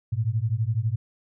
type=beating tone pair; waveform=sine; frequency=105.8 / 117.8 Hz; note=G#2 / A#2; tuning=+33 / +19 cents; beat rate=12 Hz; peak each=-25 dBFS; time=0.12-0.96 s; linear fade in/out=10 ms; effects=none